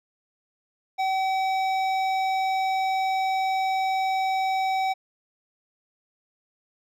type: tone with hard clipping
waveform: sine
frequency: 763 Hz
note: G5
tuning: 47 cents flat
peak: -24 dBFS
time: 0.98-4.94 s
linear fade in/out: 20 ms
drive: 12 dB
effects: none

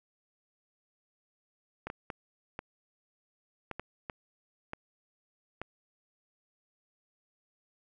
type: clicks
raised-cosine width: 0.5 ms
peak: -22 dBFS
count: 9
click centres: 1.87 / 1.901 / 2.102 / 2.591 / 3.713 / 3.796 / 4.098 / 4.734 / 5.616 s
effects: none

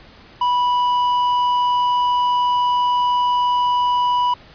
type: tone with tanh clipping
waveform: sine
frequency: 983 Hz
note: B5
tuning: 8 cents flat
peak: -16 dBFS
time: 0.41-4.34 s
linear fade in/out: 5 ms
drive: 7 dB
effects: pink hiss -45 dBFS RMS until 4.54 s + resampled to 11025 Hz

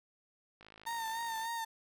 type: click train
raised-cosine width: 0.3 ms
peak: -38 dBFS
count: 46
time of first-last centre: 0.61-1.453 s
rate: 53.4 Hz
type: tone with vibrato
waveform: 35% pulse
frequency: 910 Hz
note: A#5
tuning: 42 cents flat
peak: -34 dBFS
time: 0.86-1.65 s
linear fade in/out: 10 ms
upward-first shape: sine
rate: 3.4 Hz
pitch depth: 42 cents each way
effects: none

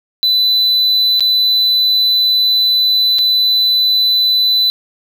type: tone with dropouts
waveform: triangle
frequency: 3999 Hz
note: B7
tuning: 21 cents sharp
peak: -8 dBFS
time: 0.23-4.7 s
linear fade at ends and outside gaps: 0 ms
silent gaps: 1.196-1.206 / 3.185-3.19 s
effects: none

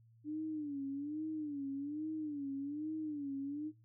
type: tone with vibrato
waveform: sine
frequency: 293.7 Hz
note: D4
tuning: in tune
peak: -37 dBFS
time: 0.24-3.72 s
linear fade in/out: 50 ms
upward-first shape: sine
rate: 1.2 Hz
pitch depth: 120 cents each way
effects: noise-tail reverb RT60 0.2 s tail -17 dB re dry + added 114 Hz sine -62 dBFS peak until 3.84 s

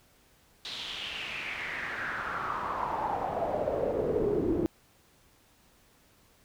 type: noise with band-pass filter sweep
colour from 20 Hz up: brown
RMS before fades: -32 dBFS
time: 0.65-4.66 s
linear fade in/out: 0 ms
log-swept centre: 3900 to 320 Hz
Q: 4.8
effects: pink hiss -63 dBFS RMS until 6.44 s

